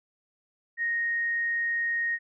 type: tone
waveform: sine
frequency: 1864.7 Hz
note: A#6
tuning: in tune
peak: -25 dBFS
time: 0.77-2.19 s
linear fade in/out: 50 ms
effects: none